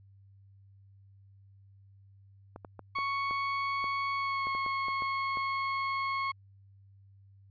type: clicks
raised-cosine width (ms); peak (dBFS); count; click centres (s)
1; -29; 12; 2.561 / 2.648 / 2.793 / 2.987 / 3.31 / 3.842 / 4.47 / 4.55 / 4.663 / 4.884 / 5.022 / 5.372
type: tone with pitch glide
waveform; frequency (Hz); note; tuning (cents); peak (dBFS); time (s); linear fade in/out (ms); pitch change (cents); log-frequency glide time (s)
30% pulse; 1108.7 to 1091.5; C#6 to C#6; 0 to -27; -27; 2.95-6.32; 10; -27; 4.15-4.5
effects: added 98 Hz sine -55 dBFS peak until 7.5 s + resampled to 11025 Hz